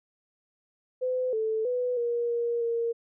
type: tone with pitch steps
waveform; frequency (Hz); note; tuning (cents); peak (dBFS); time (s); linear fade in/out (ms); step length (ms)
sine; 508 / 439.8 / 495.9 / 474.3 / 471.6 / 465.1; B4 / A4 / B4 / A#4 / A#4 / A#4; +49 / -1 / +7 / +30 / +20 / -4; -25; 1.01-2.93; 20; 320
effects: none